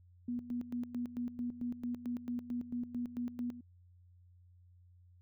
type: tone with tremolo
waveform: sine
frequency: 242.6 Hz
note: B3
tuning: 31 cents flat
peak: -34 dBFS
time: 0.28-3.61 s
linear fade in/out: 5 ms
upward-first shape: square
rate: 4.5 Hz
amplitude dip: 75%
effects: added 89 Hz sine -59 dBFS peak until 5.21 s